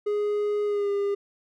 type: tone with pitch glide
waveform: triangle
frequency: 415.3 to 402.8 Hz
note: G#4 to G4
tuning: 0 to +47 cents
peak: -21 dBFS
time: 0.06-1.15 s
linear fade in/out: 10 ms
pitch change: -53 cents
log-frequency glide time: 0.65-0.9 s
effects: none